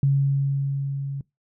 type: tone with level ramp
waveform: sine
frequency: 138.59 Hz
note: C#3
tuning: in tune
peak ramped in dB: -15 to -27 dBFS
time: 0.03-1.21 s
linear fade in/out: 2 ms
effects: noise-tail reverb RT60 0.2 s tail -23 dB re dry